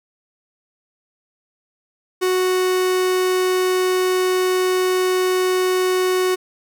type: tone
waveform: 45% pulse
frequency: 369.2 Hz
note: F#4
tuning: 4 cents flat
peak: -16 dBFS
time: 2.21-6.36 s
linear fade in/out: 20 ms
effects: none